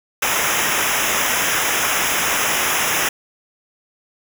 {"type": "noise with comb filter", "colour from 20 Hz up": "pink", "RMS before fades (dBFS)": -19, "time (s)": [0.22, 3.09], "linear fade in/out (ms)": 5, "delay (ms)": 0.23, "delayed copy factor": -0.95, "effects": []}